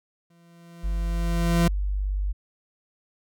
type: tone with exponential growth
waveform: 40% pulse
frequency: 170 Hz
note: F3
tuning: 46 cents flat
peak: -16 dBFS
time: 0.3-1.68 s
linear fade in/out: 5 ms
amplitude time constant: 300 ms
type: tone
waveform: sine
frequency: 49 Hz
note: G1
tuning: in tune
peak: -23 dBFS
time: 0.83-2.33 s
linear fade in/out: 20 ms
effects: none